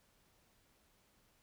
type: silence
effects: pink hiss -72 dBFS RMS until 1.42 s